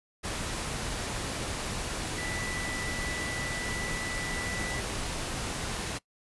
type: tone in noise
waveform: sine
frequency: 1975.5 Hz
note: B6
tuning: in tune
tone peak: -36 dBFS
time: 2.17-4.81 s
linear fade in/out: 20 ms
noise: pink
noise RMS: -34 dBFS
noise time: 0.23-5.99 s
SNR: -5 dB
effects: noise-tail reverb RT60 0.1 s tail -21 dB re dry + resampled to 24000 Hz